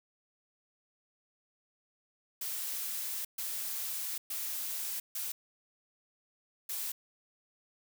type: noise bursts at uneven times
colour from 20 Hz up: blue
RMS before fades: -37 dBFS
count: 5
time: 2.41-3.25 / 3.38-4.18 / 4.3-5 / 5.15-5.32 / 6.69-6.92 s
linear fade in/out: 5 ms
effects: none